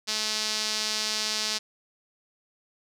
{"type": "tone with band-pass filter", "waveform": "sawtooth", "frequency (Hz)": 215.5, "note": "A3", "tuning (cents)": -36, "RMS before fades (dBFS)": -29, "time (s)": [0.07, 1.59], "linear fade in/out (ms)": 20, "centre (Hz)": 4900, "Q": 2.4, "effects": []}